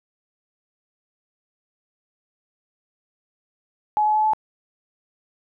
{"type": "tone with pitch steps", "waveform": "sine", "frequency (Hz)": [847, 852.9, 858.8, 864.8], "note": ["G#5", "G#5", "A5", "A5"], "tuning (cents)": [34, 46, -42, -30], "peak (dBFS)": -16, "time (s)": [3.97, 4.334], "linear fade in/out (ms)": 0, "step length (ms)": 91, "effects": []}